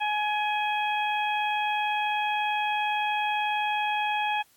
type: harmonic tone with a mistuned harmonic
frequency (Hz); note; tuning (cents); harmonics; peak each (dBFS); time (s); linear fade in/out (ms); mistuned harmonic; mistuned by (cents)
841; G#5; +22; 1 / 2 / 3 / 4; -26 / -34 / -31 / -36; 0-4.43; 20; 4; -43
effects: white hiss -62 dBFS RMS until 4.56 s + AAC 64 kbps